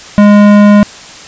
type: tone with tanh clipping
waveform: sine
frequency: 206.1 Hz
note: G#3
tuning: 13 cents flat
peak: -3 dBFS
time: 0.18-0.83 s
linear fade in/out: 0 ms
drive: 18 dB
effects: white hiss -30 dBFS RMS until 1.27 s + resampled to 16000 Hz